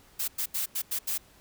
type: noise bursts at uneven times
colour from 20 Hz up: blue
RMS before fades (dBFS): -30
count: 6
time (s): 0.19-0.28 / 0.38-0.46 / 0.54-0.66 / 0.75-0.82 / 0.91-0.99 / 1.07-1.18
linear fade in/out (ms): 10
effects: pink hiss -58 dBFS RMS until 1.4 s